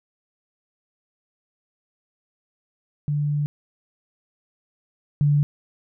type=tone pair in turn; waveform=sine; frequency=146.83 / 145.73 Hz; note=D3 / D3; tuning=0 / -13 cents; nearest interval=unison; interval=13 cents; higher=first; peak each=-20 / -15 dBFS; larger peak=second; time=3.08-3.46 / 5.21-5.43 s; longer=first; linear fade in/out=0 ms; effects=none